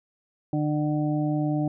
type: harmonic tone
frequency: 150.2 Hz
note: D3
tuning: 39 cents sharp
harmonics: 1 / 2 / 4 / 5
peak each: -26 / -25 / -34 / -35 dBFS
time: 0.53-1.68 s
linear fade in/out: 2 ms
effects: none